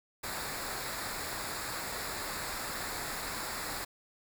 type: noise with comb filter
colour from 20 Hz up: pink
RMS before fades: -38 dBFS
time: 0.23-3.85 s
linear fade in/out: 10 ms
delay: 0.33 ms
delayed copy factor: -0.65
effects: none